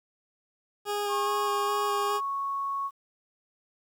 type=tone with vibrato; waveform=20% pulse; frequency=409.8 Hz; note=G#4; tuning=23 cents flat; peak=-23 dBFS; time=0.85-2.21 s; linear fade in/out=50 ms; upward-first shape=square; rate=2.4 Hz; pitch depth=9 cents each way
type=tone with pitch glide; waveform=sine; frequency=1092 to 1106 Hz; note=C#6 to C#6; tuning=-26 to -4 cents; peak=-28 dBFS; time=1.08-2.91 s; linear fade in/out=50 ms; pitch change=+22 cents; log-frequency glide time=1.33-1.83 s
effects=10-bit